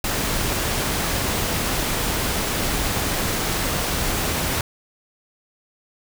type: noise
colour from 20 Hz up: pink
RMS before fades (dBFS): -23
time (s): 0.04-4.61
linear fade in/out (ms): 2
effects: none